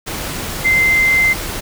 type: tone in noise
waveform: sine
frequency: 2079 Hz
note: C7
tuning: 12 cents flat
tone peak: -10 dBFS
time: 0.64-1.34 s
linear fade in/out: 20 ms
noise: pink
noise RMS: -24 dBFS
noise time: 0.06-1.61 s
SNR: +11 dB
effects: none